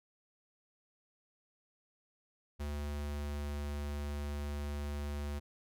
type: tone with pitch glide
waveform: square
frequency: 73.2 to 72.65 Hz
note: D2 to D2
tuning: -5 to -18 cents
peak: -37 dBFS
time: 2.59-5.4 s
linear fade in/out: 20 ms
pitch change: -13 cents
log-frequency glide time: 2.71-3.53 s
effects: none